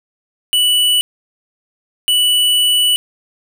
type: tone bursts at uneven times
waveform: square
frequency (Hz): 2960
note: F#7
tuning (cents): 0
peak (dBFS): -11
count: 2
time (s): 0.53-1.01 / 2.08-2.96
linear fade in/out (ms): 0
effects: none